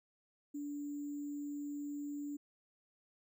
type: tone with sample-and-hold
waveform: sine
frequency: 289.5 Hz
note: D4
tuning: 25 cents flat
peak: -39 dBFS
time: 0.54-2.37 s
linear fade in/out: 10 ms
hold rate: 7350 Hz
effects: none